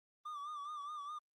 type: tone with vibrato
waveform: triangle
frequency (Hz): 1181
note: D6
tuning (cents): +9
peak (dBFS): -40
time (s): 0.25-1.19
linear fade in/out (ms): 10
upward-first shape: sine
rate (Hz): 4.8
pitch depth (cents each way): 71
effects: Opus 24 kbps